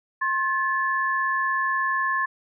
sine tone pair together, 1068 / 1731.7 Hz, C6 / A6, +35 / -28 cents, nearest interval minor sixth, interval 837 cents, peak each -24 dBFS, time 0.21-2.26 s, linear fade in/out 10 ms, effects none

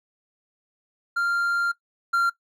triangle tone pair in turn, 1392 / 1381.6 Hz, F6 / F6, -6 / -19 cents, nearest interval unison, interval 13 cents, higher first, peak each -19 / -16 dBFS, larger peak second, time 1.16-1.72 / 2.13-2.3 s, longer first, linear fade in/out 10 ms, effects noise-tail reverb RT60 0.1 s tail -19 dB re dry

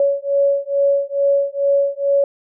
sine beating tone pair, 559 / 561.3 Hz, C#5 / C#5, +14 / +22 cents, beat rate 2.3 Hz, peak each -17 dBFS, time 0-2.24 s, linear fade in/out 2 ms, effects none

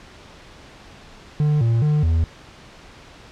triangle tone with pitch steps, 149.9 / 115.4 / 150.4 / 81.8 Hz, D3 / A#2 / D3 / E2, +36 / -17 / +42 / -13 cents, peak -13 dBFS, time 1.4-2.24 s, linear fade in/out 0 ms, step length 210 ms, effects pink hiss -44 dBFS RMS until 3.31 s + low-pass 5000 Hz 12 dB/octave

